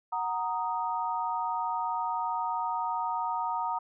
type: chord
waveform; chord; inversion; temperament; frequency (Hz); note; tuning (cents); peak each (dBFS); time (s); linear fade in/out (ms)
sine; D# minor; first; equal; 740 / 932.3 / 1244.5; F#5 / A#5 / D#6; 0 / 0 / 0; -35 / -30 / -35; 0.12-3.79; 10
effects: none